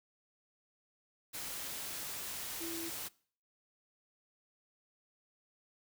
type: tone in noise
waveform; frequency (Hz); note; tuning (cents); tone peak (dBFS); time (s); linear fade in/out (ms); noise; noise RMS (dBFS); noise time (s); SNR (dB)
sine; 332.4; E4; +15; -41; 2.6-2.9; 20; white; -42; 1.33-3.09; -2
effects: noise-tail reverb RT60 0.5 s tail -23 dB re dry